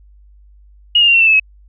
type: tone with pitch steps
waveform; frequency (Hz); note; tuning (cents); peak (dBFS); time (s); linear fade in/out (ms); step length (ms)
sine; 2877 / 2823 / 2769 / 2717 / 2666 / 2615 / 2566; F#7 / F7 / F7 / F7 / E7 / E7 / E7; -49 / +18 / -15 / -48 / +19 / -15 / -47; -7; 0.95-1.398; 5; 64
effects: added 50 Hz sine -42 dBFS peak until 1.68 s